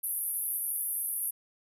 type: band-pass noise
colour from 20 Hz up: white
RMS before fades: -33 dBFS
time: 0.03-1.31 s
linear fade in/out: 10 ms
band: 9900 to 13000 Hz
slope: 96 dB/octave
effects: none